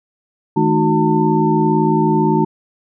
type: tone cluster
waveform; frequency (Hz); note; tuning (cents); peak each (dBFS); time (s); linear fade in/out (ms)
sine; 158.5 / 216.5 / 308.7 / 368.3 / 899; D#3 / A3 / D#4 / F#4 / A5; +32 / -28 / -14 / -8 / +37; -18; 0.56-2.45; 10
effects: none